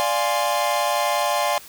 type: chord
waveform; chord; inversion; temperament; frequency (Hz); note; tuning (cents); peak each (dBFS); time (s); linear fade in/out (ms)
45% pulse; D half-diminished seventh; none; equal; 587.3 / 698.5 / 830.6 / 1046.5; D5 / F5 / Ab5 / C6; 0 / 0 / 0 / 0; -25; 0-1.58; 0
effects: white hiss -43 dBFS RMS until 1.68 s